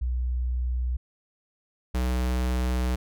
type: tone pair in turn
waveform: sine / square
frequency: 61.74 / 62.49 Hz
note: B1 / B1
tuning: 0 / +21 cents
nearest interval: unison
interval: 21 cents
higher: second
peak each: -24 dBFS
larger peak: neither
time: 0.01-0.97 / 1.94-2.96 s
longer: second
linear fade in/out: 10 ms
effects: none